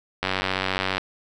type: click train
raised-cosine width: 0.3 ms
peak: -7 dBFS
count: 72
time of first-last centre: 0.23-0.981 s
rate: 94.6 Hz
effects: none